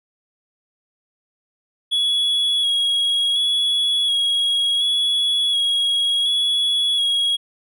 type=tone with vibrato; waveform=triangle; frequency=3342 Hz; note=G#7; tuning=10 cents sharp; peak=-15 dBFS; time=1.91-7.37 s; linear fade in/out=20 ms; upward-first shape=square; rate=0.69 Hz; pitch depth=18 cents each way; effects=none